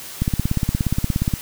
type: click train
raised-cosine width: 5 ms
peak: -6 dBFS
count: 20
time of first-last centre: 0.22-1.338 s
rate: 17 Hz
effects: white hiss -35 dBFS RMS until 1.41 s